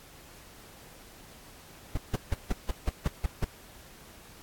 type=noise bursts; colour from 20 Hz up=brown; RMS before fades=-25 dBFS; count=9; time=1.95-3.446 s; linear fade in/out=5 ms; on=24 ms; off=160 ms; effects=pink hiss -52 dBFS RMS until 4.42 s + AAC 64 kbps